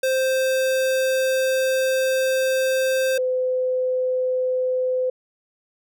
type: tone pair in turn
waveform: square / sine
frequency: 523.3 / 509.6 Hz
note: C5 / C5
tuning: 0 / -46 cents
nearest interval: unison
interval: 46 cents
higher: first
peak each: -19 dBFS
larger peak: neither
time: 0.03-3.18 / 3.18-5.1 s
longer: first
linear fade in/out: 5 ms
effects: none